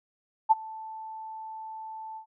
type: tone with ADSR envelope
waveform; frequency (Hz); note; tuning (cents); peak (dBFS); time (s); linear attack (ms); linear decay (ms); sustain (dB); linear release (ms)
sine; 880; A5; 0; -13; 0.49-2.26; 23; 25; -24; 94
effects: none